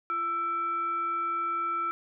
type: tone with frequency modulation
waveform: sine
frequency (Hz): 1328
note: E6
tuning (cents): +12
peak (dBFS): -27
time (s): 0.1-1.91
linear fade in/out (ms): 0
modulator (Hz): 987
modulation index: 0.33
effects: none